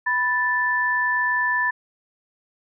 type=tone pair together; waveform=sine; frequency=987 / 1758.6 Hz; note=B5 / A6; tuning=-1 / -1 cents; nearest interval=minor seventh; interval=1000 cents; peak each=-24 / -20 dBFS; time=0.06-1.71 s; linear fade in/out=10 ms; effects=none

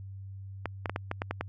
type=clicks; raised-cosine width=0.5 ms; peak=-16 dBFS; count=8; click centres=0.657 / 0.858 / 0.896 / 0.961 / 1.114 / 1.219 / 1.31 / 1.41 s; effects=added 97 Hz sine -40 dBFS peak until 1.48 s

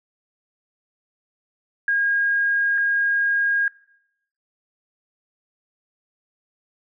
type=tone pair in turn; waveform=sine; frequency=1628 / 1628 Hz; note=G#6 / G#6; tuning=-35 / -35 cents; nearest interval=unison; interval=0 cents; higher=neither; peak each=-17 dBFS; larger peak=neither; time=1.88-2.78 / 2.78-3.68 s; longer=neither; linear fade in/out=2 ms; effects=noise-tail reverb RT60 0.8 s tail -23 dB re dry

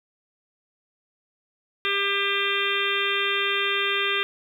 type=harmonic tone with a mistuned harmonic; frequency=398.9 Hz; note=G4; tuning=30 cents sharp; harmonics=1 / 3 / 4 / 5 / 6 / 7 / 8 / 9; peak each=-30 / -30 / -30 / -30 / -30 / -30 / -30 / -30 dBFS; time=1.85-4.23 s; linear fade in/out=0 ms; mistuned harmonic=7; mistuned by=-47 cents; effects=9-bit

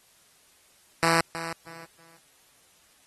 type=tone with echo; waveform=5% pulse; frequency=165.5 Hz; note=E3; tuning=7 cents sharp; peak=-9 dBFS; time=1.03-1.21 s; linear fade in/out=0 ms; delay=320 ms; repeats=3; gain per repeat=-12 dB; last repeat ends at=2.17 s; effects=white hiss -60 dBFS RMS until 3.06 s + AAC 32 kbps

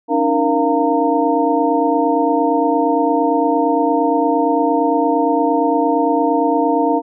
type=tone cluster; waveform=sine; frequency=281.6 / 310.3 / 467.6 / 691 / 917 Hz; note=C#4 / D#4 / A#4 / F5 / A#5; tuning=+27 / -5 / +5 / -19 / -29 cents; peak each=-19 dBFS; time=0.08-7.02 s; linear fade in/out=50 ms; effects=none

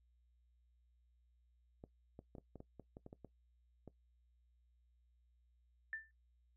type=clicks; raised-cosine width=2 ms; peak=-38 dBFS; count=12; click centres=1.839 / 2.191 / 2.352 / 2.383 / 2.557 / 2.604 / 2.797 / 2.969 / 3.064 / 3.129 / 3.247 / 3.877 s
type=tone with exponential decay; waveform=sine; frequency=1776 Hz; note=A6; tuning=16 cents sharp; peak=-38 dBFS; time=5.93-6.11 s; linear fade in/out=1 ms; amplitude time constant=39 ms
effects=noise-tail reverb RT60 0.1 s tail -18 dB re dry + added 60 Hz sine -70 dBFS peak until 6.56 s

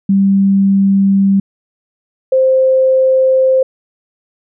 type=tone pair in turn; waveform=sine; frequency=196 / 523.3 Hz; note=G3 / C5; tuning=0 / 0 cents; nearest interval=octave + perfect fourth; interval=1700 cents; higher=second; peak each=-7 dBFS; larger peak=neither; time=0.09-1.4 / 2.32-3.63 s; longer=neither; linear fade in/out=5 ms; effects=none

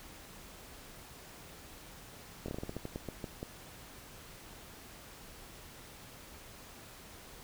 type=slowing click train; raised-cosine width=2 ms; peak=-25 dBFS; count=13; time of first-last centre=2.46-3.429 s; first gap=23 ms; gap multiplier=1.21; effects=pink hiss -52 dBFS RMS until 7.43 s

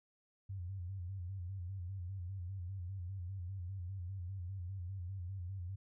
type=tone with vibrato; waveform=sine; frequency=92.5 Hz; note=F#2; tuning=in tune; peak=-40 dBFS; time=0.49-5.76 s; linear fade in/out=10 ms; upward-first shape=square; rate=5 Hz; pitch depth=89 cents each way; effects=none

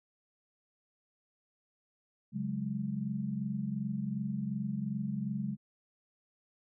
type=chord; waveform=sine; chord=C# suspended fourth; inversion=none; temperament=equal; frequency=138.59 / 185 / 207.7 Hz; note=C#3 / F#3 / G#3; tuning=0 / 0 / 0 cents; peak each=-38 / -38 / -35 dBFS; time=2.32-5.57 s; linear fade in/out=50 ms; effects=none

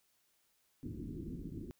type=low-pass noise; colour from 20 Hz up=white; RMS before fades=-44 dBFS; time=0.83-1.71 s; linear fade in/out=0 ms; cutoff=340 Hz; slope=48 dB/octave; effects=white hiss -75 dBFS RMS until 1.79 s

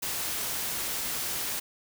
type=noise; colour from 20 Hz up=white; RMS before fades=-32 dBFS; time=0.02-1.6 s; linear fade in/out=10 ms; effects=none

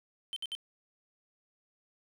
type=tone bursts; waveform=triangle; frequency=3100 Hz; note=G7; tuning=20 cents flat; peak=-33 dBFS; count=3; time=0.33-0.551 s; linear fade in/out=0 ms; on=33 ms; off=61 ms; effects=none

